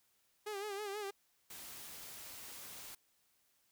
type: tone with vibrato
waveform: sawtooth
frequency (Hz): 408.7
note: G#4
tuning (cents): -28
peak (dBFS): -36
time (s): 0.46-1.11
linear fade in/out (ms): 10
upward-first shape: sine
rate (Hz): 6.2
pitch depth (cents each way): 78
type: noise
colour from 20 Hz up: white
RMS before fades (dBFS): -50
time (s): 1.5-2.95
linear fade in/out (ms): 5
effects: white hiss -75 dBFS RMS until 3.71 s